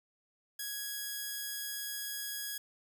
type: tone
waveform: 5% pulse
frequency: 1661.2 Hz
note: G#6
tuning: in tune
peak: -26 dBFS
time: 0.59-2.58 s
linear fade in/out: 5 ms
effects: none